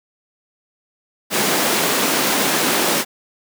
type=high-pass noise; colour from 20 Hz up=pink; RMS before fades=-18 dBFS; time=1.3-3.05 s; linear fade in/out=50 ms; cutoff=200 Hz; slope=24 dB/octave; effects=none